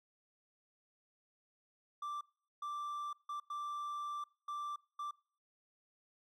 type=tone bursts at uneven times; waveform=triangle; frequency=1174.7 Hz; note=D6; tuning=in tune; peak=-37 dBFS; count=6; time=2.02-2.21 / 2.62-3.13 / 3.29-3.4 / 3.5-4.24 / 4.48-4.76 / 4.99-5.11 s; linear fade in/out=5 ms; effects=noise-tail reverb RT60 0.5 s tail -25 dB re dry